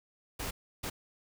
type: noise bursts at uneven times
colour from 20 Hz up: pink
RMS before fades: -37 dBFS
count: 2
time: 0.39-0.51 / 0.83-0.9 s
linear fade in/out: 10 ms
effects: none